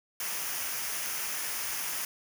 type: noise with comb filter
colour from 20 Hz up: white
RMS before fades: -34 dBFS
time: 0.2-2.05 s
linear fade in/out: 2 ms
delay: 0.25 ms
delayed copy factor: -0.55
effects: none